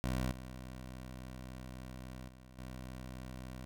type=tone with level steps; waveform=15% pulse; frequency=63.6 Hz; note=C2; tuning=48 cents flat; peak=-27 / -39 / -48 / -38 dBFS; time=0.04-3.65 s; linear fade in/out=0 ms; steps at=0.31 / 2.28 / 2.58 s; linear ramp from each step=10 ms; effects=none